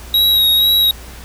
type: tone with vibrato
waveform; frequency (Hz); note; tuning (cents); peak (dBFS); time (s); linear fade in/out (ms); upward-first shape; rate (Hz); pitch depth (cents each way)
square; 3820; A#7; +42; -10; 0.14-0.91; 2; sine; 2.1; 24
effects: added 60 Hz sine -33 dBFS peak until 1.24 s + pink hiss -37 dBFS RMS until 1.24 s